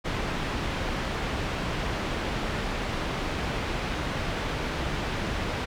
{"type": "low-pass noise", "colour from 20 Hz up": "pink", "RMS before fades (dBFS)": -30, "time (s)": [0.04, 5.66], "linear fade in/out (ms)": 20, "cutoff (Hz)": 3300, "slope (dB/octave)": 12, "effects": []}